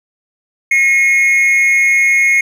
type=tone with amplitude modulation; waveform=triangle; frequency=2163 Hz; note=C#7; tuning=43 cents flat; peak=-4 dBFS; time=0.71-2.41 s; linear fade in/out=5 ms; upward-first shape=sine; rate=280 Hz; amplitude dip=55%; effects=none